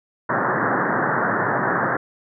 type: band-pass noise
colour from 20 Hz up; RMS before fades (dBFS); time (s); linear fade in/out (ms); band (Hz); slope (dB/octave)
white; -21; 0.29-1.97; 5; 110 to 1800; 96
effects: none